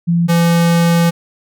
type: tone pair in turn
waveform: sine / square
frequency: 170.4 / 169.49 Hz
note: F3 / E3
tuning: -42 / +48 cents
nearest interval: unison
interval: 10 cents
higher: first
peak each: -10 dBFS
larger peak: neither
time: 0.07-0.28 / 0.28-1.11 s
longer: second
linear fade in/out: 20 ms
effects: none